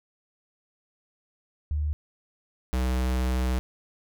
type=tone pair in turn; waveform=sine / square; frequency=74.8 / 63.32 Hz; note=D2 / B1; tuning=+32 / +44 cents; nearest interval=minor third; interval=288 cents; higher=first; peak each=-24 / -24 dBFS; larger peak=neither; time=1.71-1.93 / 2.73-3.59 s; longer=second; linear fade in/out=0 ms; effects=none